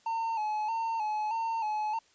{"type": "tone with vibrato", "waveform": "triangle", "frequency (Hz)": 880, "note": "A5", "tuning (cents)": 0, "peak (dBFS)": -27, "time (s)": [0.06, 1.99], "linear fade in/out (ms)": 5, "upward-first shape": "square", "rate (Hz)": 1.6, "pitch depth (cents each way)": 55, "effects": ["white hiss -64 dBFS RMS until 2.14 s", "resampled to 16000 Hz"]}